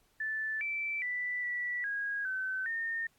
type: tone with pitch steps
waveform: sine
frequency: 1754 / 2328 / 1977 / 1955 / 1642 / 1528 / 1827 Hz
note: A6 / D7 / B6 / B6 / G#6 / G6 / A#6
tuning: -6 / -16 / +1 / -18 / -20 / -45 / -35 cents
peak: -32 dBFS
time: 0.2-3.07 s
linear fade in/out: 5 ms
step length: 410 ms
effects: pink hiss -70 dBFS RMS until 3.18 s + AAC 64 kbps